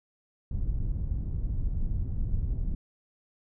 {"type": "low-pass noise", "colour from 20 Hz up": "pink", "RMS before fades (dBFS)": -29, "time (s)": [0.51, 2.75], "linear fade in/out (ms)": 5, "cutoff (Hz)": 100, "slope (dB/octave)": 12, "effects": []}